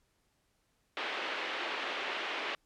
white band-pass noise, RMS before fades -37 dBFS, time 0.97-2.55 s, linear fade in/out 0 ms, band 310 to 3100 Hz, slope 24 dB/octave, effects pink hiss -75 dBFS RMS until 2.65 s + low-pass 12000 Hz 12 dB/octave

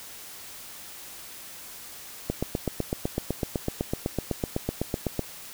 click train, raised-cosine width 2 ms, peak -12 dBFS, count 24, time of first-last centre 2.3-5.193 s, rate 7.95 Hz, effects white hiss -43 dBFS RMS until 5.53 s

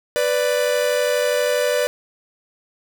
45% pulse tone pair together, 495.3 / 587.6 Hz, B4 / D5, +5 / +1 cents, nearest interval minor third, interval 296 cents, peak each -20 dBFS, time 0.16-1.87 s, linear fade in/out 0 ms, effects none

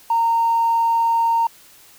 triangle tone, 921 Hz, A#5, 21 cents flat, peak -11 dBFS, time 0.1-1.47 s, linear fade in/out 5 ms, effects tanh soft clip ceiling -12 dBFS + white hiss -48 dBFS RMS until 1.98 s

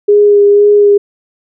sine tone with vibrato, 409.9 Hz, G#4, 23 cents flat, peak -3 dBFS, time 0.08-0.98 s, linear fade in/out 10 ms, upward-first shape sine, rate 2 Hz, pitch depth 16 cents each way, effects none

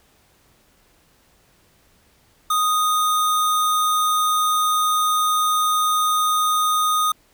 sine tone with sample-and-hold, 1244.5 Hz, D#6, in tune, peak -16 dBFS, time 2.5-7.12 s, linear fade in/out 5 ms, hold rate 4900 Hz, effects pink hiss -58 dBFS RMS until 7.33 s

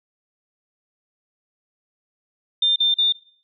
sine tone bursts, 3600 Hz, A7, 39 cents sharp, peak -15 dBFS, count 3, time 2.62-3.124 s, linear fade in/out 5 ms, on 140 ms, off 42 ms, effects noise-tail reverb RT60 0.5 s tail -18 dB re dry

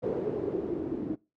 white noise with low-pass filter sweep, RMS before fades -32 dBFS, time 0.02-1.16 s, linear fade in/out 20 ms, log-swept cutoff 450 to 300 Hz, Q 4.9, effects noise-tail reverb RT60 0.3 s tail -24 dB re dry + high-pass 80 Hz 12 dB/octave

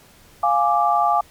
sine chord, D diminished, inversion first, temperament equal, 698.5 / 830.6 / 1174.7 Hz, F5 / Ab5 / D6, 0 / 0 / 0 cents, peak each -19 dBFS, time 0.43-1.21 s, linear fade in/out 5 ms, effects pink hiss -50 dBFS RMS until 1.3 s + MP3 96 kbps

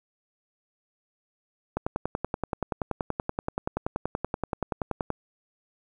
click train, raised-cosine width 1 ms, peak -13 dBFS, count 36, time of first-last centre 1.77-5.103 s, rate 10.5 Hz, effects 9-bit

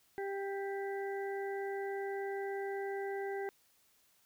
harmonic tone, 394.8 Hz, G4, 12 cents sharp, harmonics 1 / 2 / 4 / 5, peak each -37 / -43 / -48 / -49 dBFS, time 0.18-3.49 s, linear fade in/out 0 ms, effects white hiss -70 dBFS RMS until 4.25 s

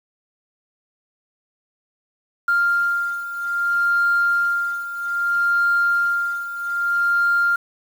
sine beating tone pair, 1396.9 / 1397.52 Hz, F6 / F6, 0 / +1 cents, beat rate 0.62 Hz, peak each -18 / -22 dBFS, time 2.48-7.56 s, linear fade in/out 5 ms, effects tanh soft clip ceiling -10 dBFS + 7-bit

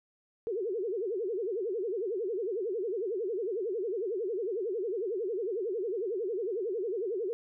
sine tone with vibrato, 414.9 Hz, G#4, 2 cents flat, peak -30 dBFS, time 0.47-7.33 s, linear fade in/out 0 ms, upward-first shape sine, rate 11 Hz, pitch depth 250 cents each way, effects none

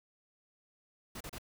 pink noise bursts, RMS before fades -44 dBFS, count 3, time 1.15-1.384 s, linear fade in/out 5 ms, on 56 ms, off 33 ms, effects none

